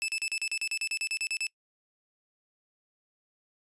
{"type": "tone bursts", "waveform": "sawtooth", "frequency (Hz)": 2625, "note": "E7", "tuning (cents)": -8, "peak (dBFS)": -25, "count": 15, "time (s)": [0.02, 1.468], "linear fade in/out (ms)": 0, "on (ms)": 62, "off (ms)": 37, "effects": ["noise-tail reverb RT60 0.1 s tail -25 dB re dry", "resampled to 24000 Hz"]}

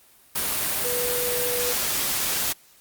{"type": "tone in noise", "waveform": "sine", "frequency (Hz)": 490, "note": "B4", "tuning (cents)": -14, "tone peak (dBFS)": -27, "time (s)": [0.84, 1.73], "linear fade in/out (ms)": 10, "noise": "white", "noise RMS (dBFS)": -25, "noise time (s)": [0.35, 2.53], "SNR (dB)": -5, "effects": ["white hiss -55 dBFS RMS until 2.8 s", "Opus 32 kbps"]}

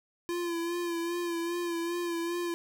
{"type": "tone with vibrato", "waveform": "square", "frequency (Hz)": 342.4, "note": "F4", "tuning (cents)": -34, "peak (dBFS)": -31, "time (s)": [0.29, 2.54], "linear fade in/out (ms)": 0, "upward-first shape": "sine", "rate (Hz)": 2.5, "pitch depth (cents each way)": 37, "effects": []}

